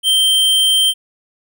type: tone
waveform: square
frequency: 3136 Hz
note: G7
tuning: in tune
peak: -11 dBFS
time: 0.03-0.94 s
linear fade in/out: 50 ms
effects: none